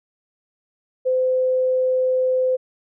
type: tone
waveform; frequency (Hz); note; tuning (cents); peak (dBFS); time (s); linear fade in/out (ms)
sine; 513; C5; -34; -16; 1.05-2.57; 20
effects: none